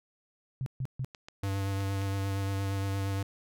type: tone bursts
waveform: sine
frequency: 130.8 Hz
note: C3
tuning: in tune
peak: -30 dBFS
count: 3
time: 0.61-1.046 s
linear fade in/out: 0 ms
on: 52 ms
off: 140 ms
type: clicks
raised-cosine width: 0.2 ms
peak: -27 dBFS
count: 4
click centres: 1.148 / 1.285 / 1.806 / 2.017 s
type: tone with vibrato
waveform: square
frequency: 98 Hz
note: G2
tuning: in tune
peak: -30 dBFS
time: 1.43-3.23 s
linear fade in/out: 5 ms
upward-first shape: sine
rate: 8.6 Hz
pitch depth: 17 cents each way
effects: none